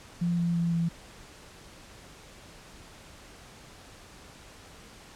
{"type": "tone with pitch steps", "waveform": "sine", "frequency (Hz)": [173, 171.31, 169.64, 167.98], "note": ["F3", "F3", "E3", "E3"], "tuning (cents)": [-16, -33, 50, 33], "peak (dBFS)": -24, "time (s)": [0.21, 0.89], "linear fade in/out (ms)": 10, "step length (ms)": 170, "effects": ["pink hiss -50 dBFS RMS until 5.15 s", "low-pass 9000 Hz 12 dB/octave"]}